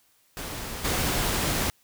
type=noise with level steps; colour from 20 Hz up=pink; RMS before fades=-35 / -26 dBFS; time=0.37-1.7 s; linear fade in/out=0 ms; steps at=0.84 s; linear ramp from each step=10 ms; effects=white hiss -64 dBFS RMS until 1.83 s